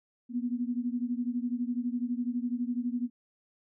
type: beating tone pair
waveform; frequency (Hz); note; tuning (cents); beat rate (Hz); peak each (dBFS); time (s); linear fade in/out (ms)
sine; 239.1 / 251.1; A#3 / B3; +44 / +29; 12; -31 / -33; 0.29-3.1; 50
effects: none